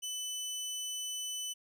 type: tone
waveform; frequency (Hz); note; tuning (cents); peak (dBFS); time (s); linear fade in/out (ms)
20% pulse; 3000; F#7; +23; -31; 0.02-1.54; 20
effects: none